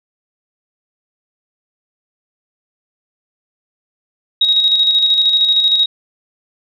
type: tone with tremolo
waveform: sine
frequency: 3789 Hz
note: A#7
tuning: 27 cents sharp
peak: -8 dBFS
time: 4.41-5.86 s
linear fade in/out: 5 ms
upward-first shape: square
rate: 13 Hz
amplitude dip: 40%
effects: none